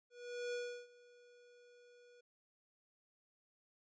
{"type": "tone with ADSR envelope", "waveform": "square", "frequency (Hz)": 485.3, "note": "B4", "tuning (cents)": -30, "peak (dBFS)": -39, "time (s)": [0.1, 2.21], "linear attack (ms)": 430, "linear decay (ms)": 340, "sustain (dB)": -23, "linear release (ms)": 8, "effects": ["resampled to 16000 Hz"]}